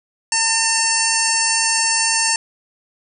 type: harmonic tone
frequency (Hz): 902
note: A5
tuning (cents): +43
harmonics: 1 / 2 / 3 / 5 / 6 / 7 / 8 / 9 / 10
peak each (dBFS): -24 / -24 / -24 / -24 / -24 / -24 / -24 / -24 / -24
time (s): 0.32-2.36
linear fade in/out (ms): 2
effects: none